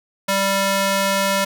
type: tone with high-pass filter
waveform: square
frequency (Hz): 196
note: G3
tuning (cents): 0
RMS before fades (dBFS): -19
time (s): 0.28-1.45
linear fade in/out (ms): 10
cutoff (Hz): 500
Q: 0.6
effects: none